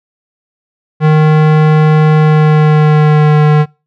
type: tone with pitch glide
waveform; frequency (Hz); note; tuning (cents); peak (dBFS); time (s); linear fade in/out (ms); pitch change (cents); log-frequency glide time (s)
square; 154.5 to 150.97; D#3 to D3; -12 to +48; -5; 1-3.66; 50; -40; 2.17-3.41
effects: noise-tail reverb RT60 0.3 s tail -25 dB re dry + low-pass 2000 Hz 12 dB/octave